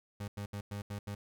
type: tone bursts at uneven times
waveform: 30% pulse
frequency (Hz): 101.9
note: G#2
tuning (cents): -32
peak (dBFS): -35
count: 6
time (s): 0.2-0.28 / 0.37-0.46 / 0.53-0.61 / 0.71-0.82 / 0.9-0.99 / 1.07-1.15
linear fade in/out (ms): 5
effects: none